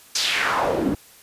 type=noise with band-pass filter sweep; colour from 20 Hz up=pink; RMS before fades=-22 dBFS; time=0.15-0.95 s; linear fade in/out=5 ms; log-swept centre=5600 to 200 Hz; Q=2.4; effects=white hiss -49 dBFS RMS until 1.22 s + resampled to 32000 Hz